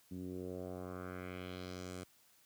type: tone with low-pass filter sweep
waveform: 10% pulse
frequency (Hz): 91.1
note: F#2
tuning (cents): -26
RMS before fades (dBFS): -45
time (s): 0.11-2.04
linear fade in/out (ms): 5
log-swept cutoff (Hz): 230 to 9700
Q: 2.1
effects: white hiss -68 dBFS RMS until 2.45 s + high-pass 60 Hz 12 dB/octave